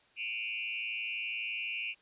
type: tone with frequency modulation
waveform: sine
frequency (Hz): 2585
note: E7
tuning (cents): -34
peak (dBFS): -34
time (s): 0.16-1.95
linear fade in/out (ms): 50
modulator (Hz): 112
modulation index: 2.4
effects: white hiss -65 dBFS RMS until 2.01 s + resampled to 8000 Hz